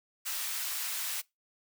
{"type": "high-pass noise", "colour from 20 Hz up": "white", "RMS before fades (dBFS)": -35, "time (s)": [0.25, 1.22], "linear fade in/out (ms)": 20, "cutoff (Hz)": 1100, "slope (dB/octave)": 12, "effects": ["noise-tail reverb RT60 0.2 s tail -23 dB re dry"]}